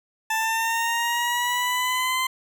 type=linear sweep; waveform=20% pulse; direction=up; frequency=880 to 1037 Hz; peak=-17 dBFS; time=0.3-2.27 s; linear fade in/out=5 ms; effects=none